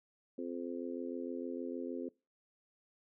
harmonic tone, 86.5 Hz, F2, 16 cents flat, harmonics 3 / 4 / 5 / 6, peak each -41 / -43 / -45 / -47 dBFS, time 0.38-2.09 s, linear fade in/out 5 ms, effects noise-tail reverb RT60 0.3 s tail -24 dB re dry

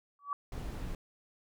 sine tone with exponential growth, 1142 Hz, D6, 49 cents flat, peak -28 dBFS, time 0.19-0.33 s, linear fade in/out 1 ms, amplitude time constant 30 ms
brown noise, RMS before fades -39 dBFS, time 0.52-0.95 s, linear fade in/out 2 ms
effects none

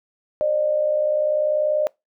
sine tone pair together, 545.7 / 606 Hz, C#5 / D#5, -27 / -46 cents, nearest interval major second, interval 181 cents, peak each -25 / -18 dBFS, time 0.41-1.87 s, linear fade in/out 0 ms, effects noise-tail reverb RT60 0.2 s tail -25 dB re dry

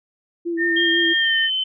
sine tone with vibrato, 337.6 Hz, E4, 41 cents sharp, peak -21 dBFS, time 0.45-1.14 s, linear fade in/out 20 ms, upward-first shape sine, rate 6 Hz, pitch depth 29 cents each way
sine tone, 1818 Hz, A#6, 44 cents flat, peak -18 dBFS, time 0.57-1.5 s, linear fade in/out 50 ms
sine tone with pitch glide, 3209 to 3062 Hz, G7 to G7, +40 to -41 cents, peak -19 dBFS, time 0.76-1.64 s, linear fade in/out 10 ms, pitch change -81 cents, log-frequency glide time 1.18-1.36 s
effects none

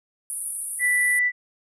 pink band-pass noise, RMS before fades -31 dBFS, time 0.3-1.19 s, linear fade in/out 0 ms, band 9300 to 11000 Hz, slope 96 dB/octave
sine tone, 1975.5 Hz, B6, in tune, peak -18 dBFS, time 0.79-1.32 s, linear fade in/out 50 ms
effects none

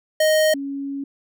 square / sine tone pair in turn, 622.3 / 277.7 Hz, D#5 / C#4, 0 / +3 cents, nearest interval octave + major second, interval 1397 cents, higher first, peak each -15 / -25 dBFS, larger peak first, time 0.2-0.54 / 0.54-1.04 s, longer second, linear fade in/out 5 ms, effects none

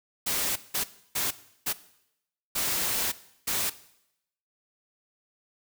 white noise bursts at uneven times, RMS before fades -28 dBFS, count 6, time 0.26-0.56 / 0.74-0.84 / 1.15-1.31 / 1.66-1.73 / 2.55-3.12 / 3.47-3.7 s, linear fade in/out 10 ms, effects noise-tail reverb RT60 0.8 s tail -17 dB re dry

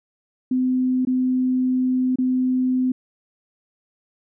sine tone with dropouts, 255.4 Hz, C4, 42 cents flat, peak -17 dBFS, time 0.51-2.92 s, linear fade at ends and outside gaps 5 ms, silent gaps 1.051-1.071 / 2.158-2.185 s, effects none

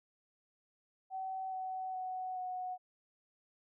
sine tone with pitch steps, 760 / 751.7 / 743.5 / 735.4 Hz, F#5 / F#5 / F#5 / F#5, +46 / +27 / +8 / -11 cents, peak -37 dBFS, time 1.1-2.78 s, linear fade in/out 50 ms, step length 420 ms, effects none

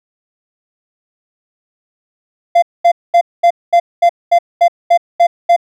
triangle tone bursts, 690 Hz, F5, 21 cents flat, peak -3 dBFS, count 11, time 2.55-5.564 s, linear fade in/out 10 ms, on 74 ms, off 220 ms, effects none

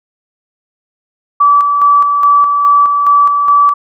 sine tone with tremolo, 1153 Hz, D6, 32 cents flat, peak -4 dBFS, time 1.4-3.74 s, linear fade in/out 10 ms, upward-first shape square, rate 2.4 Hz, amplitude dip 40%, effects none

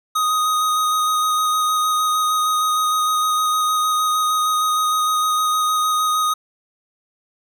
square tone with vibrato, 1248 Hz, D#6, 5 cents sharp, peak -17 dBFS, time 0.15-6.34 s, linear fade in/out 10 ms, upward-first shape square, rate 6.5 Hz, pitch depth 10 cents each way, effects none

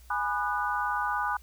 sine chord, G# minor seventh, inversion none, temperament equal with one note detuned, 830.6 / 987.8 / 1214 / 1480 Hz, G#5 / B5 / D#6 / F#6, 0 / 0 / -43 / 0 cents, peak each -32 dBFS, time 0.1-1.37 s, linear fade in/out 5 ms, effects added 60 Hz sine -50 dBFS peak until 1.42 s + white hiss -60 dBFS RMS until 1.42 s

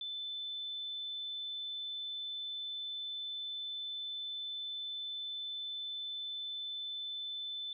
sine tone, 3520 Hz, A7, in tune, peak -38 dBFS, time 0.01-7.73 s, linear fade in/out 2 ms, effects none

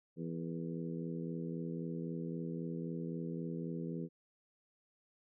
harmonic tone with a mistuned harmonic, 83.8 Hz, E2, 29 cents sharp, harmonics 2 / 3 / 4 / 5 / 6, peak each -40 / -44 / -46 / -48 / -50 dBFS, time 0.16-4.09 s, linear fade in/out 50 ms, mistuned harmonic 6, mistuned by -47 cents, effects none

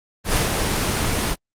pink noise with ADSR envelope, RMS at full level -17 dBFS, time 0.24-1.36 s, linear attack 100 ms, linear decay 140 ms, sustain -4 dB, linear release 46 ms, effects low-pass 12000 Hz 12 dB/octave + Opus 24 kbps

